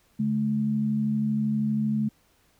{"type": "tone pair together", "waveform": "sine", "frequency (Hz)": [141.9, 214.6], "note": ["C#3", "A3"], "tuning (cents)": [41, -43], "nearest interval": "perfect fifth", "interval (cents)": 716, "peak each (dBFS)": [-30, -23], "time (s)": [0.19, 2.09], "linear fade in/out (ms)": 10, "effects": ["pink hiss -64 dBFS RMS until 2.59 s"]}